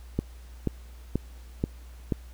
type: click train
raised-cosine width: 3 ms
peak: -12 dBFS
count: 5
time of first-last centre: 0.19-2.122 s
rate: 2.07 Hz
effects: added 60 Hz sine -43 dBFS peak until 2.33 s + pink hiss -57 dBFS RMS until 2.33 s